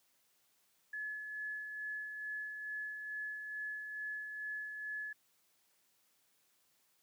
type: tone with tremolo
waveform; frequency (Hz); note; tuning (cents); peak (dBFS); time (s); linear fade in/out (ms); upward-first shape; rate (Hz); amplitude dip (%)
sine; 1709; G#6; +49; -38; 0.93-5.13; 5; sine; 2.3; 40
effects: white hiss -74 dBFS RMS until 7.02 s + high-pass 100 Hz 12 dB/octave